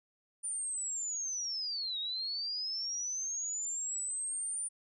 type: linear two-way sweep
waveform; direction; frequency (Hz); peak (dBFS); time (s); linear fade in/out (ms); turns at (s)
sine; down then up; 9300 to 3729 to 9300; -34; 0.43-4.69; 20; 1.99
effects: none

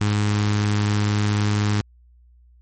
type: tone with notch filter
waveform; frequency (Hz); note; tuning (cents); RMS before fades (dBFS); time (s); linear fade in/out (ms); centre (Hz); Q
sawtooth; 104.1; G#2; +5; -20; 0.01-1.81; 0; 590; 1.1
effects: added 60 Hz sine -49 dBFS peak until 2.61 s + MP3 32 kbps

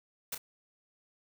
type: noise with echo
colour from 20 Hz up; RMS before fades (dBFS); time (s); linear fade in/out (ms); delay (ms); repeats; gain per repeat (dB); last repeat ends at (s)
white; -36; 0.32-0.35; 5; 30; 1; -8; 0.38
effects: none

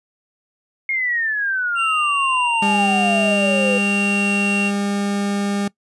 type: exponential sweep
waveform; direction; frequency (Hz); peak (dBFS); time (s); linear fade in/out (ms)
sine; down; 2162 to 493.9; -18; 0.89-3.78; 2
type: tone with pitch glide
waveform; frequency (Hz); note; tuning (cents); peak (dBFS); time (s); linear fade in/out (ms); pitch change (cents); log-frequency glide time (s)
triangle; 2776 to 2754; F7 to F7; -11 to -25; -17; 1.75-4.72; 50; -14; 3.57-4.29
type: tone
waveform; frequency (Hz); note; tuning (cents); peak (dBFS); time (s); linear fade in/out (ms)
40% pulse; 201.4; G3; +47; -18; 2.62-5.68; 5
effects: noise-tail reverb RT60 0.1 s tail -22 dB re dry + resampled to 24000 Hz

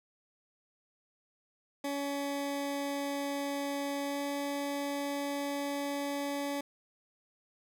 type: tone with pitch glide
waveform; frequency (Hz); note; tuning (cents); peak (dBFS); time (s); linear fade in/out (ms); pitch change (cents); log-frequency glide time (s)
20% pulse; 282 to 283.6; C#4 to C#4; +30 to +40; -28; 1.84-6.61; 5; +10; 4.05-4.2
effects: none

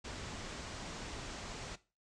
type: low-pass noise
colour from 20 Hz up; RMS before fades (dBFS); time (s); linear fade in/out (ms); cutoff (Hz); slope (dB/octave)
pink; -45; 0.04-1.76; 10; 7900; 48
effects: noise-tail reverb RT60 0.3 s tail -17 dB re dry

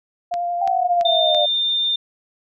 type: tone with vibrato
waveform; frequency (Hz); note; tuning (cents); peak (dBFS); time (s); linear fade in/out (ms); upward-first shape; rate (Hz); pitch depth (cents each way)
sine; 698.5; F5; 0; -20; 0.31-1.46; 10; sine; 11; 11
type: click train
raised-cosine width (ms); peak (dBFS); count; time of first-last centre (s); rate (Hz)
0.2; -15; 4; 0.34-1.347; 2.98
type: exponential sweep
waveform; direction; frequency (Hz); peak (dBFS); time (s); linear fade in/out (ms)
sine; down; 785 to 591; -18; 0.61-1.46; 10
type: tone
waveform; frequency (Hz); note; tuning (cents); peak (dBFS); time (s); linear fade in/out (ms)
sine; 3607; A7; +42; -17; 1.05-1.96; 5
effects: none

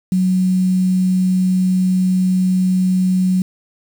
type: tone with quantisation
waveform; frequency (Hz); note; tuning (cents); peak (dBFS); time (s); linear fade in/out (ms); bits
sine; 185; F#3; 0; -12; 0.12-3.42; 2; 6
effects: none

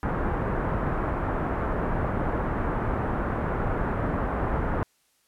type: low-pass noise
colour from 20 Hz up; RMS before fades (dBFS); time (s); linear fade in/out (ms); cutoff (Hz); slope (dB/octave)
pink; -27; 0.03-4.83; 0; 1500; 24
effects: white hiss -67 dBFS RMS until 5.27 s + low-pass 12000 Hz 12 dB/octave

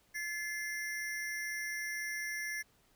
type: ring-modulated tone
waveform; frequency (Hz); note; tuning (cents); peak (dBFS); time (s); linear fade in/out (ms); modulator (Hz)
square; 1907; A#6; +39; -34; 0.14-2.63; 20; 183
effects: pink hiss -69 dBFS RMS until 2.95 s

